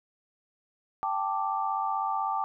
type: chord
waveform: sine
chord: G suspended second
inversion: none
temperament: equal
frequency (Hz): 784 / 880 / 1174.7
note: G5 / A5 / D6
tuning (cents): 0 / 0 / 0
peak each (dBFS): -31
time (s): 1.03-2.44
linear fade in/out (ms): 0
effects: none